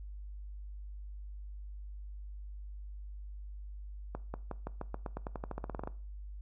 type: accelerating click train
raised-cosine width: 1 ms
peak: -24 dBFS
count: 19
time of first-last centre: 4.15-5.875 s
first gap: 190 ms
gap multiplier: 0.91
effects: noise-tail reverb RT60 0.4 s tail -19 dB re dry + added 50 Hz sine -42 dBFS peak until 6.41 s